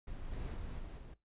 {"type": "noise with level steps", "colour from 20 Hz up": "brown", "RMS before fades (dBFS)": [-44, -40, -42, -45, -49], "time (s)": [0.07, 1.14], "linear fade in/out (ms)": 5, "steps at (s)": [0.31, 0.54, 0.78, 0.97], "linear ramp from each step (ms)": 20, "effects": ["noise-tail reverb RT60 0.2 s tail -18 dB re dry", "resampled to 8000 Hz"]}